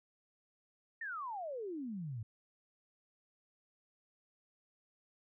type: exponential sweep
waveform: sine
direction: down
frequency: 1864.7 to 103.83 Hz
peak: -39 dBFS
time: 1.01-2.23 s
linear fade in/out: 5 ms
effects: none